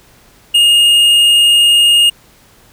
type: tone with tanh clipping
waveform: triangle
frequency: 2844 Hz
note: F7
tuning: 31 cents sharp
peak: -7 dBFS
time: 0.54-2.1 s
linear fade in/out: 10 ms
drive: 12 dB
effects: pink hiss -46 dBFS RMS until 2.72 s